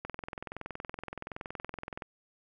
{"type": "click train", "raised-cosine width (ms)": 0.5, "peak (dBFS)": -23, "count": 43, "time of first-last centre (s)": [0.05, 2.022], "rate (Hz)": 21.3, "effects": []}